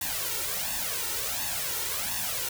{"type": "noise with flanger", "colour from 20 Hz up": "white", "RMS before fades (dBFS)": -31, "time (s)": [0.01, 2.49], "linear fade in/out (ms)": 5, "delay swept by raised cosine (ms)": [1.1, 2.2], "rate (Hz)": 1.4, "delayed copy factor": 0.75, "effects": []}